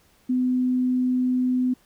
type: tone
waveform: sine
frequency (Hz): 252.7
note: B3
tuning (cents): +40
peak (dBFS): -19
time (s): 0.29-1.74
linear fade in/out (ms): 10
effects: pink hiss -60 dBFS RMS until 1.85 s